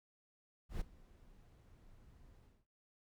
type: noise with ADSR envelope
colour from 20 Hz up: brown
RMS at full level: -39 dBFS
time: 0.69-2.66 s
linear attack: 120 ms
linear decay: 9 ms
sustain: -23 dB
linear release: 220 ms
effects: noise-tail reverb RT60 0.3 s tail -18 dB re dry